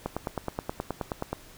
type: click train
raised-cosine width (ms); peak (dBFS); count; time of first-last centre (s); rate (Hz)
1; -15; 13; 0.06-1.33; 9.45
effects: pink hiss -51 dBFS RMS until 1.57 s

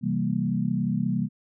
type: chord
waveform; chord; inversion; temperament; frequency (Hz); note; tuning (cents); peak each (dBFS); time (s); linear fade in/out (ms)
sine; C dominant seventh; none; equal; 130.81 / 164.81 / 196 / 233.1; C3 / E3 / G3 / Bb3; 0 / 0 / 0 / 0; -30 / -29 / -27 / -28; 0.01-1.29; 50
effects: none

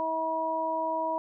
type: harmonic tone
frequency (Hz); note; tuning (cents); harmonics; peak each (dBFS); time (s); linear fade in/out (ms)
321.6; E4; -43; 1 / 2 / 3; -38 / -31 / -29; 0-1.18; 0
effects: none

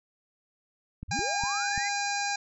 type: clicks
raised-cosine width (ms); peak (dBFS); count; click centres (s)
5; -25; 4; 1.03 / 1.191 / 1.437 / 1.778
type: linear sweep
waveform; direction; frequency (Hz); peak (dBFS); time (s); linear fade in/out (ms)
sine; up; 47 to 2100; -34; 1.08-1.89; 10
type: harmonic tone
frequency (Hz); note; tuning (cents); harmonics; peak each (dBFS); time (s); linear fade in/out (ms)
809; G#5; -46; 1 / 2 / 3 / 5 / 6 / 7 / 8 / 9; -31 / -34 / -36 / -38 / -39 / -39 / -40 / -41; 1.11-2.36; 5
effects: none

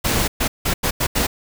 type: noise bursts at uneven times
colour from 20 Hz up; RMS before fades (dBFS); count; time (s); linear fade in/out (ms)
pink; -19; 6; 0.04-0.28 / 0.4-0.48 / 0.65-0.74 / 0.83-0.91 / 1-1.07 / 1.15-1.27; 10
effects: none

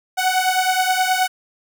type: beating tone pair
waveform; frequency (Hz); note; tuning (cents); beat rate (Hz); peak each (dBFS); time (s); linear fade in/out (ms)
sawtooth; 740 / 749.5; F#5 / F#5; 0 / +22; 9.5; -15 / -16; 0.17-1.28; 20
effects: none

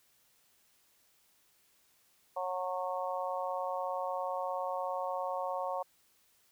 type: harmonic tone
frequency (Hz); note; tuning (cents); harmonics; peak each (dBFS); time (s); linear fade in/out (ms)
183; F#3; -19; 3 / 4 / 5 / 6; -37 / -38 / -39 / -40; 2.36-5.83; 10
effects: white hiss -69 dBFS RMS until 6.51 s

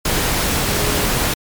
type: tone in noise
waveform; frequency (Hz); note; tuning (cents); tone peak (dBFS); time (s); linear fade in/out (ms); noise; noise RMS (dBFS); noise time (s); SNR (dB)
sine; 415.3; G#4; 0; -26; 0.7-1.07; 5; pink; -18; 0.05-1.34; -11
effects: MP3 96 kbps

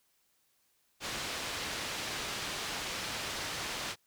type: low-pass noise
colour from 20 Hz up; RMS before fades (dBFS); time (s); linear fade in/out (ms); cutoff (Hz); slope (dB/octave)
white; -38; 1-3.96; 50; 4600; 12
effects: white hiss -73 dBFS RMS until 4.06 s

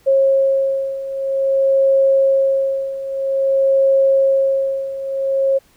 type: beating tone pair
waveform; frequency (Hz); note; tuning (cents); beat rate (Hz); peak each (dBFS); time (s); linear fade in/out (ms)
sine; 541 / 541.51; C#5 / C#5; -42 / -41; 0.51; -18 / -14; 0.06-5.59; 20
effects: pink hiss -54 dBFS RMS until 5.76 s

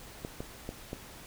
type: clicks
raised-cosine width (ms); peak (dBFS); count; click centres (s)
2; -23; 4; 0.249 / 0.405 / 0.691 / 0.931
effects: pink hiss -49 dBFS RMS until 1.26 s

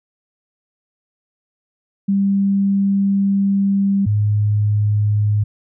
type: tone pair in turn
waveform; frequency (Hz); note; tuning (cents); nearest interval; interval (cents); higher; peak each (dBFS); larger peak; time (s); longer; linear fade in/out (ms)
sine; 197.5 / 104.62; G3 / G#2; +13 / +13; major seventh; 1100; first; -13; neither; 2.08-4.06 / 4.06-5.44; first; 10
effects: none

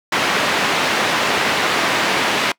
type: band-pass noise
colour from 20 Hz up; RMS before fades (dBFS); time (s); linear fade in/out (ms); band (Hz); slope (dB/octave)
white; -18; 0.12-2.52; 5; 180 to 2500; 12
effects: noise-tail reverb RT60 0.1 s tail -23 dB re dry

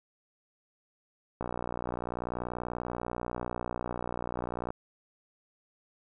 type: click train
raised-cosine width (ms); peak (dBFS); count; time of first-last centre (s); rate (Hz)
1; -20; 200; 1.41-4.705; 60.4
effects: none

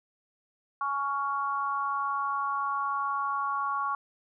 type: tone with amplitude modulation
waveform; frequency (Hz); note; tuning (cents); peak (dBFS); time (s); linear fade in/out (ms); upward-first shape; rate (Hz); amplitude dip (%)
sine; 1116; C#6; +11; -23; 0.81-3.95; 2; sine; 279; 90
effects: none

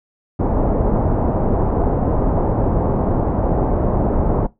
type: low-pass noise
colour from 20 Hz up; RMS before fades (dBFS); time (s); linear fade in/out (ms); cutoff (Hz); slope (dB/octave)
pink; -17; 0.39-4.47; 10; 860; 24
effects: noise-tail reverb RT60 0.2 s tail -20 dB re dry

